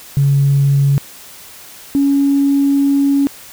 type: tone pair in turn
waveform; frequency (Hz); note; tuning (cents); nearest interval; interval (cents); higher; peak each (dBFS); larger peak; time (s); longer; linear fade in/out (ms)
sine; 139.7 / 279.4; C#3 / C#4; +14 / +14; octave; 1200; second; -8 / -9; first; 0.17-0.98 / 1.95-3.27; second; 0
effects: tanh soft clip ceiling -4 dBFS + white hiss -37 dBFS RMS until 3.52 s